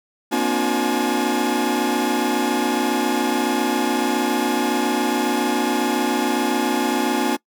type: tone cluster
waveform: 40% pulse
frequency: 236.7 / 263.9 / 298.4 / 359.8 / 848 Hz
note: A#3 / C4 / D4 / F#4 / G#5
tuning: +27 / +15 / +28 / -48 / +36 cents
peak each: -24 dBFS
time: 0.31-7.37 s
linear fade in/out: 20 ms
effects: noise-tail reverb RT60 0.1 s tail -23 dB re dry